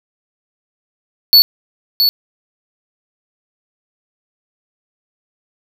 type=tone with echo; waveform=square; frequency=4438 Hz; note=C#8; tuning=1 cent sharp; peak=-4 dBFS; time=1.33-1.42 s; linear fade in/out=0 ms; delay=670 ms; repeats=1; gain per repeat=-6 dB; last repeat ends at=2.09 s; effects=none